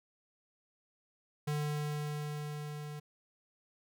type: tone with level ramp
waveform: square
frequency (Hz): 148.9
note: D3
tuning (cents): +24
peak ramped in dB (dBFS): -32 to -42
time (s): 1.47-3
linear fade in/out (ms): 10
effects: none